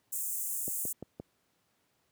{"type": "high-pass noise", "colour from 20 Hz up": "pink", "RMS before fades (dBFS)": -35, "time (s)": [0.12, 0.93], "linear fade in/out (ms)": 10, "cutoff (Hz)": 7300, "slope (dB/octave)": 48}
{"type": "click train", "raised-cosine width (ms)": 2, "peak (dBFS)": -26, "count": 4, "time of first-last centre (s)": [0.68, 1.199], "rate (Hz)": 5.78}
{"effects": ["pink hiss -74 dBFS RMS until 2.11 s", "high-pass 100 Hz 12 dB/octave"]}